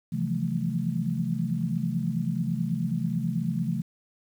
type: tone cluster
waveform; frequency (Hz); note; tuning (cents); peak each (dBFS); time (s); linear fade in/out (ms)
sine; 132.9 / 165 / 174.2 / 189.9 / 219.6; C3 / E3 / F3 / F#3 / A3; +27 / +2 / -4 / +45 / -3; -32 / -30 / -31 / -36 / -31; 0.12-3.82; 10
effects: 9-bit